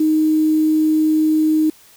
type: tone with quantisation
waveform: sine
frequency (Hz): 311.1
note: D#4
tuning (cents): 0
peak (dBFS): -12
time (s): 0-1.7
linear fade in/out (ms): 5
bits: 6
effects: white hiss -48 dBFS RMS until 1.96 s